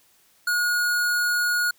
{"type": "tone", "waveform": "square", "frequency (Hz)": 1444, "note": "F#6", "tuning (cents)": -43, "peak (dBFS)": -21, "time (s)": [0.47, 1.71], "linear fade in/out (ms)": 5, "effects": ["white hiss -60 dBFS RMS until 1.78 s"]}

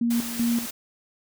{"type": "tone with tremolo", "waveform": "sine", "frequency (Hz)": 235.2, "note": "A#3", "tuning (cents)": 16, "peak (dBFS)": -20, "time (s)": [0.01, 0.66], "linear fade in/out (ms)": 5, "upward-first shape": "square", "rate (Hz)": 2.6, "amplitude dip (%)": 75}
{"type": "noise", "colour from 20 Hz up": "white", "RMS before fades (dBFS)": -34, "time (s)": [0.1, 0.71], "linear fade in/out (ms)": 10}
{"effects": []}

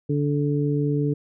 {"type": "harmonic tone", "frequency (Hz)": 145.3, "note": "D3", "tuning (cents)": -18, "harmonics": [1, 2, 3], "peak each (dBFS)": [-22, -25, -27], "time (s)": [0.09, 1.14], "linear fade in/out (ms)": 10, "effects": []}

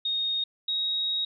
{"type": "tone pair in turn", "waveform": "sine", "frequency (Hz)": [3717, 3784], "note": ["A#7", "A#7"], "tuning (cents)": [-6, 25], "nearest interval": "unison", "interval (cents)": 31, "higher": "second", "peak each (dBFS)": -25, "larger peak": "neither", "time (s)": [[0.05, 0.44], [0.68, 1.25]], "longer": "second", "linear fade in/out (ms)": 5, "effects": []}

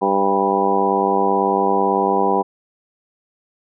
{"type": "harmonic tone with a mistuned harmonic", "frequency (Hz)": 98, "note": "G2", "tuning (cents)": 0, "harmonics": [2, 3, 4, 5, 6, 7, 8, 9, 10], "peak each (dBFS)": [-25, -26, -21, -23, -29, -26, -20, -28, -21], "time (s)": [0.01, 2.43], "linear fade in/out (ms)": 20, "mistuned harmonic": 8, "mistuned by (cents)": 17, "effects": []}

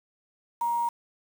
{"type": "tone with quantisation", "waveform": "sine", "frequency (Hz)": 943, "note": "A#5", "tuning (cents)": 20, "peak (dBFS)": -24, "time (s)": [0.61, 0.89], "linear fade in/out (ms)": 5, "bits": 7, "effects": []}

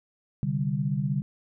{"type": "chord", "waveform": "sine", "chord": "C suspended second", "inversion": "none", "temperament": "equal", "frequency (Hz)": [130.81, 146.83, 196], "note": ["C3", "D3", "G3"], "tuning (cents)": [0, 0, 0], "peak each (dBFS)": [-30, -27, -30], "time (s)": [0.43, 1.22], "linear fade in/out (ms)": 0, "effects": []}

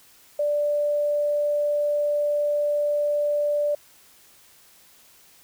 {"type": "tone", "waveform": "sine", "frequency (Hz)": 587.3, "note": "D5", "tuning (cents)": 0, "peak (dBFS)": -20, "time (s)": [0.39, 3.75], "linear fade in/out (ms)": 5, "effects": ["white hiss -54 dBFS RMS until 5.43 s"]}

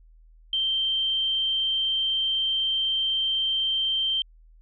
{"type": "tone", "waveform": "sine", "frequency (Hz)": 3136, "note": "G7", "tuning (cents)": 0, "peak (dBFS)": -22, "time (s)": [0.53, 4.22], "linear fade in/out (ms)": 2, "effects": ["added 40 Hz sine -50 dBFS peak until 4.61 s"]}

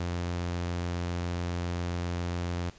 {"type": "tone", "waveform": "sawtooth", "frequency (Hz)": 87.31, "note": "F2", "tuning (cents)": 0, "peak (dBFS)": -26, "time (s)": [0, 2.7], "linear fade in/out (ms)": 5, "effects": ["pink hiss -55 dBFS RMS until 2.78 s", "resampled to 16000 Hz"]}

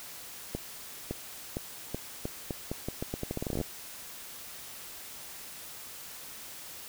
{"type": "accelerating click train", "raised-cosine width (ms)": 2, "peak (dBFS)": -19, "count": 22, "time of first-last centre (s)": [0.55, 3.613], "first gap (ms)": 560, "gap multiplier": 0.82, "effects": ["white hiss -45 dBFS RMS until 6.88 s"]}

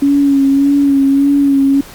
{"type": "tone with vibrato", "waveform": "sine", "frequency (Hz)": 278.3, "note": "C#4", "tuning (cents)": 7, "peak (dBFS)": -7, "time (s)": [0.02, 1.81], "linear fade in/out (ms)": 5, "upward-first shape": "sine", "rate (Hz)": 1.7, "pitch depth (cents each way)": 32, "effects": ["pink hiss -35 dBFS RMS until 1.94 s", "Opus 48 kbps"]}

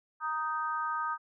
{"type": "chord", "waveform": "sine", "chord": "Eb major", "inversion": "second", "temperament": "just", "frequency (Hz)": [933.4, 1244.5, 1555.6], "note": ["Bb5", "Eb6", "G6"], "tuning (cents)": [2, 0, -14], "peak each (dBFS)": [-36, -32, -38], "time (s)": [0.2, 1.18], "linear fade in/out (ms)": 50, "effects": []}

